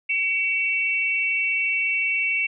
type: tone pair together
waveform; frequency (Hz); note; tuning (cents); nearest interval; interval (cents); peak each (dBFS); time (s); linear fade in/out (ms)
sine; 2262 / 2693; C#7 / E7; +34 / +36; minor third; 302; -23; 0.09-2.47; 10
effects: none